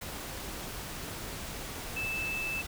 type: tone in noise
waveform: sine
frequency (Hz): 2632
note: E7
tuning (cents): -3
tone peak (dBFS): -32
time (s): 1.96-2.62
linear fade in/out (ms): 10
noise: pink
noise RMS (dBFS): -40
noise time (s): 0.01-2.67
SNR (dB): +5
effects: none